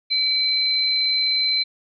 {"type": "tone pair together", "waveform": "sine", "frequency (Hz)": [2291, 4068], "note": ["D7", "C8"], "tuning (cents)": [-44, -50], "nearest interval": "minor seventh", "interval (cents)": 994, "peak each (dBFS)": [-27, -18], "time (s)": [0.1, 1.64], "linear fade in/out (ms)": 20, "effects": []}